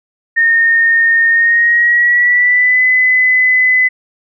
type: tone with pitch glide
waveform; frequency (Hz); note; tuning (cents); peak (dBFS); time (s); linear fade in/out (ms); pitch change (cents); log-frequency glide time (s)
sine; 1836 to 2014; A#6 to B6; -27 to +33; -7; 0.36-3.89; 20; +160; 1.3-2.83
effects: none